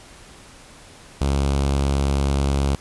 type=tone with notch filter; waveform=sawtooth; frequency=69.3 Hz; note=C#2; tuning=in tune; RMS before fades=-20 dBFS; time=1.21-2.75 s; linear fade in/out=0 ms; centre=1800 Hz; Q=1.9; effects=pink hiss -45 dBFS RMS until 2.8 s + resampled to 24000 Hz